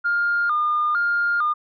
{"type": "tone with vibrato", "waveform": "sine", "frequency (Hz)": 1306, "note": "E6", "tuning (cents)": -17, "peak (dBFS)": -17, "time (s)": [0.04, 1.54], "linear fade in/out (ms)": 20, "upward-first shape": "square", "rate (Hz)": 1.1, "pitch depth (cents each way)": 130, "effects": ["tanh soft clip ceiling -13 dBFS"]}